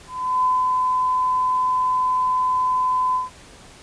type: tone with ADSR envelope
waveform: sine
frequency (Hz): 1014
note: B5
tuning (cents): +45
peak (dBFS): -15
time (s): 0.07-3.3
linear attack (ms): 370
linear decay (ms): 200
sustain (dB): -2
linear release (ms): 150
effects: pink hiss -45 dBFS RMS until 3.82 s + resampled to 22050 Hz